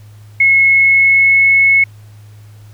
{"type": "tone with pitch glide", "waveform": "sine", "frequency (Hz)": [2178, 2192], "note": ["C#7", "C#7"], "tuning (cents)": [-31, -20], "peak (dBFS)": -6, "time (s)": [0.4, 1.84], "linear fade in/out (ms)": 5, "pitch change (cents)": 11, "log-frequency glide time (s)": [0.6, 1.48], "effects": ["added 105 Hz sine -35 dBFS peak until 2.73 s", "pink hiss -50 dBFS RMS until 2.73 s"]}